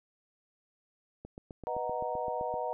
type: click train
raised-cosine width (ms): 2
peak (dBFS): -30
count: 11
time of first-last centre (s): 1.25-2.54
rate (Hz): 7.75
type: chord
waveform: sine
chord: B major seventh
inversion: none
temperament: equal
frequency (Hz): 493.9 / 622.3 / 740 / 932.3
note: B4 / D#5 / F#5 / A#5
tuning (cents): 0 / 0 / 0 / 0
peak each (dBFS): -37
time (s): 1.67-2.73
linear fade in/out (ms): 0
effects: none